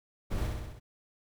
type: noise with echo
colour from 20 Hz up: brown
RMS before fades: -32 dBFS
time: 0.3-0.48 s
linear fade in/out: 20 ms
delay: 64 ms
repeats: 5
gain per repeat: -3 dB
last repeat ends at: 0.8 s
effects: none